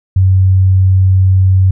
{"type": "tone", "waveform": "sine", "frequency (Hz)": 94.3, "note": "F#2", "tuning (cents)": 33, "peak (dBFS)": -5, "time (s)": [0.16, 1.71], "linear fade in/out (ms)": 5, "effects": []}